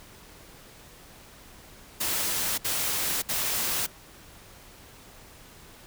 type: noise bursts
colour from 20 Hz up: white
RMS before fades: -28 dBFS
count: 3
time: 2-3.866 s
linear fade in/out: 10 ms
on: 580 ms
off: 63 ms
effects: pink hiss -50 dBFS RMS until 5.86 s